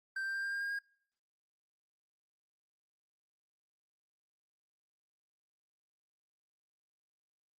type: tone with pitch steps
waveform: triangle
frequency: 1566 / 1576 / 1586 / 1596.1 / 1606.3 / 1616.5 / 1626.9 Hz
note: G6 / G6 / G6 / G6 / G6 / G#6 / G#6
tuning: -2 / +9 / +20 / +31 / +42 / -47 / -36 cents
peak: -33 dBFS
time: 0.16-0.79 s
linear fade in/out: 5 ms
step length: 90 ms
effects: noise-tail reverb RT60 0.6 s tail -26 dB re dry + Opus 48 kbps